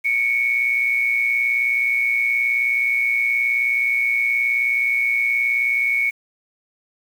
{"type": "tone pair together", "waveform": "sine", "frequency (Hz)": [2214, 2333], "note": ["C#7", "D7"], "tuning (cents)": [-3, -12], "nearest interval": "minor second", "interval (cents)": 91, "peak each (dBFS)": [-17, -25], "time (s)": [0.04, 6.11], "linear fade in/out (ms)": 20, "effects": ["7-bit"]}